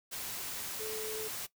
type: tone in noise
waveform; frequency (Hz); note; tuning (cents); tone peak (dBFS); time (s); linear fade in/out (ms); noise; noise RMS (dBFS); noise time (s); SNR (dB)
sine; 435.1; A4; -19; -38; 0.79-1.29; 20; white; -40; 0.11-1.47; -1
effects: noise-tail reverb RT60 0.1 s tail -17 dB re dry